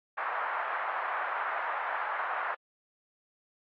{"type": "band-pass noise", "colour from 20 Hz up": "white", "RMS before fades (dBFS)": -33, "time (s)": [0.17, 2.55], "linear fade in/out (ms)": 10, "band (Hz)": [710, 1600], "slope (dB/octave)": 24, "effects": ["low-pass 3000 Hz 12 dB/octave", "AAC 48 kbps"]}